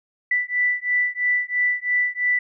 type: beating tone pair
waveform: sine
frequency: 1975.5 / 1978.5 Hz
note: B6 / B6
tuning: 0 / +3 cents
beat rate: 3 Hz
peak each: -22 dBFS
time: 0.31-2.39 s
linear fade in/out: 5 ms
effects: none